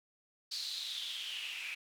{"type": "noise with band-pass filter sweep", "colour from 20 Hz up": "white", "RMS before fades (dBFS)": -41, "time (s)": [0.51, 1.75], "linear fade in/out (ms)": 10, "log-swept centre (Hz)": [4500, 2400], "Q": 7, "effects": []}